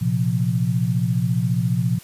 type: chord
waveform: sine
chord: Bb suspended second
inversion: none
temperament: just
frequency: 116.54 / 131.11 / 174.81 Hz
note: Bb2 / C3 / F3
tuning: 0 / +4 / +2 cents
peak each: -22 dBFS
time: 0.01-1.99 s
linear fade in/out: 10 ms
effects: white hiss -45 dBFS RMS until 2.03 s + resampled to 32000 Hz